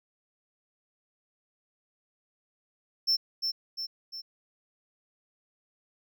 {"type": "tone with echo", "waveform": "triangle", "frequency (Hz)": 5360, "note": "E8", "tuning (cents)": 28, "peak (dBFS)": -21, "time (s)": [3.07, 3.17], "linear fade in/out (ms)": 20, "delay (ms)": 350, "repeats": 3, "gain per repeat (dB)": -5, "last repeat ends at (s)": 4.22, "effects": []}